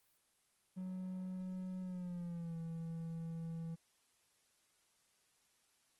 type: tone with pitch glide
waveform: triangle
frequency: 185 to 164.82 Hz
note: F#3 to E3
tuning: 0 to 0 cents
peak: -39 dBFS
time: 0.76-3.76 s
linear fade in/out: 20 ms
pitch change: -200 cents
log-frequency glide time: 1.82-2.57 s
effects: white hiss -75 dBFS RMS until 5.99 s + Opus 24 kbps